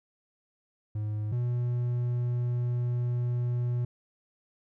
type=tone pair in turn; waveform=triangle; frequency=106.2 / 121.68 Hz; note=G#2 / B2; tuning=+39 / -25 cents; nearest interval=major second; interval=236 cents; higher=second; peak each=-27 / -24 dBFS; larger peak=second; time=0.95-1.32 / 1.32-3.85 s; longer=second; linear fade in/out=5 ms; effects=none